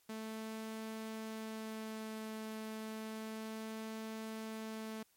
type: tone with vibrato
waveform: sawtooth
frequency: 219.6 Hz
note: A3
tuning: 3 cents flat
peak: -38 dBFS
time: 0.09-5.03 s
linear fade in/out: 5 ms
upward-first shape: sine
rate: 0.31 Hz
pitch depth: 8 cents each way
effects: white hiss -72 dBFS RMS until 5.16 s + MP3 64 kbps